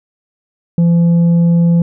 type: tone with tanh clipping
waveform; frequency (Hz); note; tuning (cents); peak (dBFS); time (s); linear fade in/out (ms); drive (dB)
sine; 170; F3; -46; -8; 0.78-1.82; 2; 4
effects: none